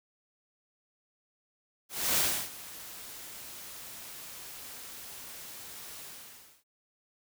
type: noise with ADSR envelope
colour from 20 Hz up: white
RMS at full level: -26 dBFS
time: 1.89-6.64 s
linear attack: 280 ms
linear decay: 320 ms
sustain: -19 dB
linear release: 610 ms
effects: none